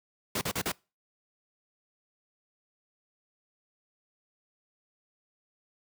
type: noise bursts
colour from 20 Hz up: pink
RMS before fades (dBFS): -30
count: 4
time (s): 0.35-0.719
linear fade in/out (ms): 5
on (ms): 63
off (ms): 39
effects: noise-tail reverb RT60 0.3 s tail -25 dB re dry + high-pass 100 Hz 12 dB/octave